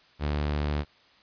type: tone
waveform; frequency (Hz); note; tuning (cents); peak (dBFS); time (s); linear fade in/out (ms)
sawtooth; 73.8; D2; +9; -22; 0.19-0.85; 50
effects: white hiss -59 dBFS RMS until 1.22 s + resampled to 11025 Hz